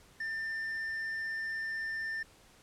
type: tone with hard clipping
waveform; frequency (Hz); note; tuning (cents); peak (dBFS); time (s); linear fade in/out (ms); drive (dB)
sine; 1792; A6; +31; -35; 0.2-2.23; 5; 3
effects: pink hiss -60 dBFS RMS until 2.62 s + low-pass 11000 Hz 12 dB/octave